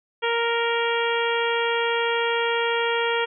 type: harmonic tone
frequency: 466.2 Hz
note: A#4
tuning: in tune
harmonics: 1 / 2 / 3 / 4 / 5 / 6 / 7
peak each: -24 / -27 / -29 / -30 / -31 / -32 / -32 dBFS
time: 0.22-3.26 s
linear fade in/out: 20 ms
effects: none